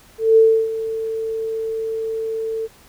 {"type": "tone with ADSR envelope", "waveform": "sine", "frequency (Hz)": 446, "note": "A4", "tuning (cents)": 23, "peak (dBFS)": -7, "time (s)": [0.18, 2.68], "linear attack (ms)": 190, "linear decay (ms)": 310, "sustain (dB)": -14, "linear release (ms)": 33, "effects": ["pink hiss -49 dBFS RMS until 2.88 s"]}